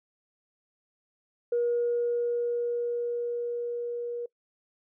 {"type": "tone with level ramp", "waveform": "sine", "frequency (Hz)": 477.5, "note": "A#4", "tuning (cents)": 42, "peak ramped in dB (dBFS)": [-22, -31], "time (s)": [1.52, 4.26], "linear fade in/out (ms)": 5, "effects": ["noise-tail reverb RT60 0.1 s tail -23 dB re dry", "tanh soft clip ceiling -19 dBFS"]}